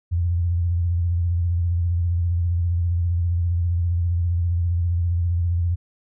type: tone with vibrato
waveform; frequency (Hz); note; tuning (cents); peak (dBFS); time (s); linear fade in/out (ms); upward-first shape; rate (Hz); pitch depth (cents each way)
sine; 86.3; F2; -20; -18; 0.11-5.76; 20; sine; 15; 55
effects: none